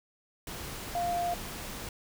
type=tone in noise; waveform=sine; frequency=698.5 Hz; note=F5; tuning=in tune; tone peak=-28 dBFS; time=0.95-1.34 s; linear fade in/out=2 ms; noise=pink; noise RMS=-40 dBFS; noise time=0.47-1.89 s; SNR=+9 dB; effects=none